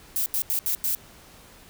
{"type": "noise bursts at uneven times", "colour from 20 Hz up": "violet", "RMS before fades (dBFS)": -25, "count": 5, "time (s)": [[0.16, 0.26], [0.34, 0.42], [0.5, 0.59], [0.66, 0.75], [0.84, 0.95]], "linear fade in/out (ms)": 0, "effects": ["pink hiss -50 dBFS RMS until 1.69 s"]}